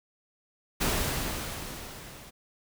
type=noise with level ramp; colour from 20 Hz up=pink; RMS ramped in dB=-26 to -48 dBFS; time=0.8-2.31 s; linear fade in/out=20 ms; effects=none